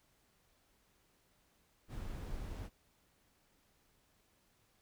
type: noise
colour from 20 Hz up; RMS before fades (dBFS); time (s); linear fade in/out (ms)
brown; -43; 1.88-2.7; 50
effects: pink hiss -73 dBFS RMS until 4.81 s